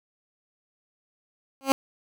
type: tone with exponential growth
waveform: 15% pulse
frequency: 270 Hz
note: C#4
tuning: 45 cents flat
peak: -7 dBFS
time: 1.61-1.72 s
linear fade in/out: 0 ms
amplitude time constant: 22 ms
effects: none